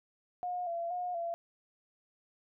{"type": "tone with vibrato", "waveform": "sine", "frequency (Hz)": 698.5, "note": "F5", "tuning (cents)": 0, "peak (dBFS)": -33, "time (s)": [0.43, 1.34], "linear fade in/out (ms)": 0, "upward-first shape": "square", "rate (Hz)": 2.1, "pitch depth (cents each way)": 47, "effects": []}